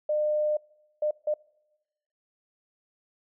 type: tone bursts at uneven times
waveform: sine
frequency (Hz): 604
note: D5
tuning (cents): +48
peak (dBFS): -23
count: 3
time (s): 0.09-0.57 / 1.02-1.11 / 1.27-1.34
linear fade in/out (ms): 5
effects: noise-tail reverb RT60 1.0 s tail -25 dB re dry